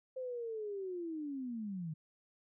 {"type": "linear sweep", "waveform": "sine", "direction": "down", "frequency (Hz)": [523.3, 150.2], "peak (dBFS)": -38, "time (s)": [0.16, 1.94], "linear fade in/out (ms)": 10, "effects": []}